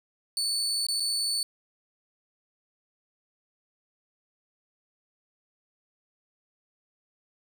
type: tone with dropouts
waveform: 30% pulse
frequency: 4472 Hz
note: C#8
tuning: 14 cents sharp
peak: -23 dBFS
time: 0.37-1.43 s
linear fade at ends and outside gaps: 1 ms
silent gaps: 0.867-0.885 / 0.999-1.004 s
effects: none